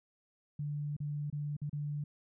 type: tone with dropouts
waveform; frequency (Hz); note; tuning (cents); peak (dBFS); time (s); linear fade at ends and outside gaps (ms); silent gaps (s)
sine; 146.83; D3; 0; -34; 0.59-2.04; 5; 0.966-1.002 / 1.301-1.326 / 1.567-1.616 / 1.696-1.729
effects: none